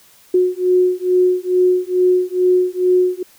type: beating tone pair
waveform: sine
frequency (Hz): 363.2 / 365.5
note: F#4 / F#4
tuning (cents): -32 / -21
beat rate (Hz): 2.3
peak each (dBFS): -15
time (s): 0.34-3.23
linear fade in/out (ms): 5
effects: white hiss -49 dBFS RMS until 3.38 s